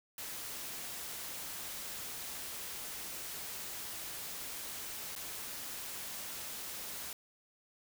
white noise with dropouts, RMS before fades -43 dBFS, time 0.18-7.13 s, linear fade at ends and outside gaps 2 ms, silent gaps 5.153-5.161 s, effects none

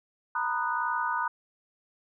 sine chord, B major seventh, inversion third, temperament just, 926 / 987.8 / 1234.7 / 1481.6 Hz, A#5 / B5 / D#6 / F#6, -12 / 0 / -14 / +2 cents, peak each -32 dBFS, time 0.35-1.28 s, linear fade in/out 5 ms, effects none

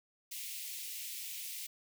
white high-pass noise, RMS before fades -43 dBFS, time 0.31-1.67 s, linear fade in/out 10 ms, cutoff 2100 Hz, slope 48 dB/octave, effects none

